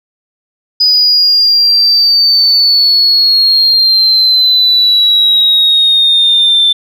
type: exponential sweep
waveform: sine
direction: down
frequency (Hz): 4978 to 3541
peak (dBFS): -4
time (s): 0.8-6.73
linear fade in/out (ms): 10
effects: tanh soft clip ceiling -1 dBFS